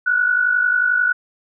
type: tone pair together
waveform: sine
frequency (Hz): 1428.8 / 1480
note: F6 / F#6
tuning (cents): +39 / 0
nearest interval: minor second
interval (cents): 61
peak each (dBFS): -21 / -15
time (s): 0.06-1.13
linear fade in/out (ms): 10
effects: none